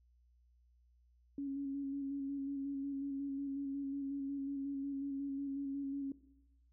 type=tone with vibrato; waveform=sine; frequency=277.2 Hz; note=C#4; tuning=in tune; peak=-37 dBFS; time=1.38-6.12 s; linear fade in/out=2 ms; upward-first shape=square; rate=5.5 Hz; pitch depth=22 cents each way; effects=noise-tail reverb RT60 0.9 s tail -17 dB re dry + added 60 Hz sine -66 dBFS peak until 6.72 s